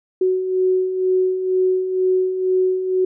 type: beating tone pair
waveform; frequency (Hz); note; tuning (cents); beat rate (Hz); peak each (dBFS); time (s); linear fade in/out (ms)
sine; 370 / 372.1; F#4 / F#4; 0 / +10; 2.1; -24 / -16; 0.21-3.05; 5
effects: none